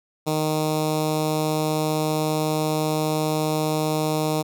10% pulse tone with notch filter, 154.9 Hz, D#3, 7 cents flat, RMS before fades -23 dBFS, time 0.26-4.43 s, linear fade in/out 20 ms, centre 1900 Hz, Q 1, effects none

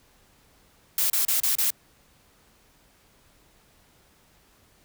blue noise bursts, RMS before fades -23 dBFS, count 5, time 0.98-1.704 s, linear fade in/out 2 ms, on 120 ms, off 31 ms, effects pink hiss -60 dBFS RMS until 4.84 s

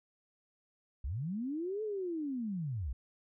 sine linear two-way sweep, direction up then down, 52.8 to 440 to 52.8 Hz, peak -34 dBFS, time 1.04-2.93 s, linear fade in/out 5 ms, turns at 1.83 s, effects none

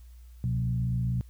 sine tone with frequency modulation, 123.47 Hz, B2, in tune, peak -25 dBFS, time 0.44-1.21 s, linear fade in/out 0 ms, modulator 55.8 Hz, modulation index 0.78, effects added 60 Hz sine -46 dBFS peak until 1.29 s + white hiss -66 dBFS RMS until 1.29 s

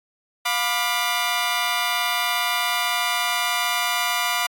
15% pulse chord, B diminished, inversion second, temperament just, 711.2 / 987.8 / 1185.3 Hz, F5 / B5 / D6, +31 / 0 / +16 cents, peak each -19 dBFS, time 0.45-4.47 s, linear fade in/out 10 ms, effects AAC 64 kbps

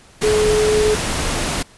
sine tone in noise, 426.1 Hz, G#4, 44 cents sharp, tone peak -13 dBFS, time 0.23-0.95 s, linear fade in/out 10 ms, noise pink, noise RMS -21 dBFS, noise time 0.21-1.63 s, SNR +5 dB, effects pink hiss -47 dBFS RMS until 1.77 s + resampled to 24000 Hz

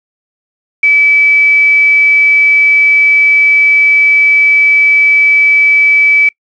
sine tone with quantisation, 2300 Hz, D7, 37 cents flat, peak -4 dBFS, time 0.83-6.29 s, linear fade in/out 5 ms, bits 4, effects noise-tail reverb RT60 0.1 s tail -24 dB re dry + low-pass 4000 Hz 12 dB/octave

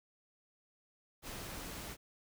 pink noise, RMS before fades -45 dBFS, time 1.22-1.97 s, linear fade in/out 50 ms, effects none

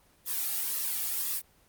blue noise with flanger, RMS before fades -31 dBFS, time 0.25-1.42 s, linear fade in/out 50 ms, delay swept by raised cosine 1.3 to 2.02 ms, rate 1.9 Hz, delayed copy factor -0.8, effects pink hiss -63 dBFS RMS until 1.68 s + Opus 24 kbps

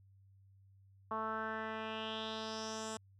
10% pulse tone with low-pass filter sweep, 220 Hz, A3, in tune, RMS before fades -41 dBFS, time 1.11-2.97 s, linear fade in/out 2 ms, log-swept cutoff 1100 to 7900 Hz, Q 4, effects added 97 Hz sine -61 dBFS peak until 3.19 s

